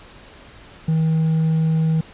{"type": "tone with hard clipping", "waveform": "sine", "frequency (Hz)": 160, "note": "D#3", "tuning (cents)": 49, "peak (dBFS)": -16, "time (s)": [0.88, 2.01], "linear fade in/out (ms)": 5, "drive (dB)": 2, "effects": ["pink hiss -44 dBFS RMS until 2.13 s", "resampled to 8000 Hz"]}